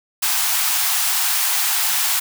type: high-pass noise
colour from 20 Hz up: white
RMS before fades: -19 dBFS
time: 0.22-2.2 s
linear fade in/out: 10 ms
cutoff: 700 Hz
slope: 96 dB/octave
effects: none